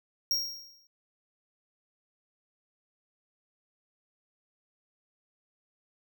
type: tone with exponential decay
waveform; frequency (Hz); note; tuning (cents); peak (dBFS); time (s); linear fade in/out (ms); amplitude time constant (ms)
square; 5588; F8; 0; -24; 0.31-0.87; 1; 120
effects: none